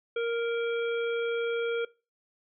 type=harmonic tone; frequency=466.2 Hz; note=A#4; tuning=in tune; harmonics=1 / 3 / 5 / 7; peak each=-27 / -37 / -41 / -44 dBFS; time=0.16-1.85 s; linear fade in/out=5 ms; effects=noise-tail reverb RT60 0.3 s tail -21 dB re dry